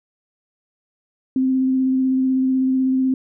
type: tone with vibrato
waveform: sine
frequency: 261.2 Hz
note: C4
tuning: 3 cents flat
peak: -15 dBFS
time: 1.36-3.14 s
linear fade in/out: 2 ms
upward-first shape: square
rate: 16 Hz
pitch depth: 10 cents each way
effects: none